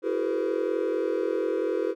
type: tone cluster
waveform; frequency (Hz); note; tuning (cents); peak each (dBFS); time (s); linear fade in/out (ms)
triangle; 331.6 / 375.9 / 414.7 / 466.6 / 507; E4 / F#4 / G#4 / A#4 / B4; +10 / +27 / -3 / +2 / +45; -29; 0.02-1.95; 50
effects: none